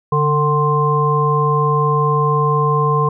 harmonic tone with a mistuned harmonic, 150 Hz, D3, 37 cents sharp, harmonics 1 / 3 / 5 / 7, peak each -16 / -19 / -28 / -16 dBFS, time 0.12-3.09 s, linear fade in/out 5 ms, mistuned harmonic 1, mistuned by -50 cents, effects none

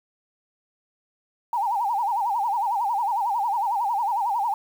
sine tone with vibrato, 872 Hz, A5, 16 cents flat, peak -21 dBFS, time 1.53-4.54 s, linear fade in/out 2 ms, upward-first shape sine, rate 11 Hz, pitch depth 190 cents each way, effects 8-bit

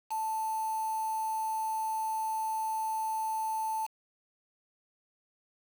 sine tone with quantisation, 880 Hz, A5, in tune, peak -30 dBFS, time 0.1-3.87 s, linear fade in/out 20 ms, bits 7, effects none

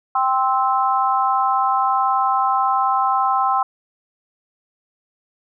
sine chord, C major, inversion second, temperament just, 784.9 / 1046.5 / 1308.1 Hz, G5 / C6 / E6, +2 / 0 / -14 cents, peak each -19 / -19 / -21 dBFS, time 0.15-3.63 s, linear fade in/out 5 ms, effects none

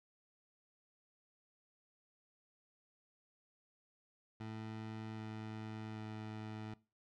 20% pulse tone with pitch steps, 110 / 109.24 / 108.49 Hz, A2 / A2 / A2, 0 / -12 / -24 cents, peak -39 dBFS, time 4.4-6.74 s, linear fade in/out 5 ms, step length 780 ms, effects noise-tail reverb RT60 0.3 s tail -20 dB re dry + low-pass 4000 Hz 12 dB/octave

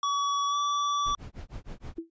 square tone with pitch glide, 1135 to 1154.2 Hz, C#6 to D6, +41 to -30 cents, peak -26 dBFS, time 0.03-1.15 s, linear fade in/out 2 ms, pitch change +29 cents, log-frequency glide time 0.48-0.56 s
brown noise with tremolo, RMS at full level -37 dBFS, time 1.05-1.99 s, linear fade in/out 20 ms, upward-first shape sine, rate 6.4 Hz, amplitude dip 100%
sine tone with exponential decay, 330.5 Hz, E4, 5 cents sharp, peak -28 dBFS, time 1.98-2.1 s, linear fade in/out 5 ms, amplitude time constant 25 ms
effects resampled to 16000 Hz

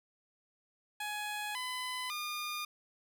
15% pulse tone with pitch steps, 838 / 1008.1 / 1212.8 Hz, G#5 / B5 / D#6, +15 / +35 / -45 cents, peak -30 dBFS, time 1-2.65 s, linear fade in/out 5 ms, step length 550 ms, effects none

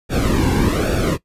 brown noise with flanger, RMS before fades -17 dBFS, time 0.09-1.18 s, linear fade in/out 50 ms, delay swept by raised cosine 0.97 to 1.62 ms, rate 1.2 Hz, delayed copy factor -0.8, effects noise-tail reverb RT60 0.1 s tail -18 dB re dry + resampled to 32000 Hz

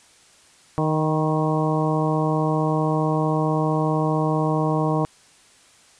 harmonic tone with a mistuned harmonic, 155.5 Hz, D#3, 1 cent flat, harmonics 1 / 2 / 3 / 4 / 5 / 6 / 7, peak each -22 / -25 / -27 / -28 / -29 / -30 / -30 dBFS, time 0.78-5.05 s, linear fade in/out 0 ms, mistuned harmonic 6, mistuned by +37 cents, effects white hiss -53 dBFS RMS until 5.99 s + resampled to 22050 Hz

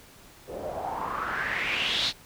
white noise with low-pass filter sweep, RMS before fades -30 dBFS, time 0.47-2.13 s, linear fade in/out 50 ms, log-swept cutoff 470 to 4300 Hz, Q 4.8, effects pink hiss -52 dBFS RMS until 2.25 s

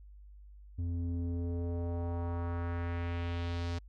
square tone with low-pass filter sweep, 85.9 Hz, F2, 28 cents flat, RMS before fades -35 dBFS, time 0.78-3.79 s, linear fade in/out 10 ms, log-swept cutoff 180 to 5300 Hz, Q 1.6, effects added 50 Hz sine -50 dBFS peak until 3.88 s

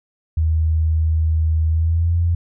sine tone with pitch glide, 79.6 to 85.31 Hz, D#2 to F2, +40 to -40 cents, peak -14 dBFS, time 0.37-2.35 s, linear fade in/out 5 ms, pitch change +120 cents, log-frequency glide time 1.68-2.15 s, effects none

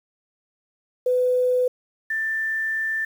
sine tone pair in turn, 501 / 1776.1 Hz, B4 / A6, +25 / +16 cents, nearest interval octave + minor seventh, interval 2191 cents, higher second, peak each -17 / -22 dBFS, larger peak first, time 1.06-1.68 / 2.1-3.05 s, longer second, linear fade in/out 5 ms, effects 8-bit

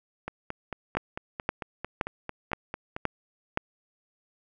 two click trains, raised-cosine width 0.5 ms, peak -10 / -18 dBFS, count 6 / 13, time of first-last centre 0.97-3.574 / 0.28-2.965 s, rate 1.92 / 4.47 Hz, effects none

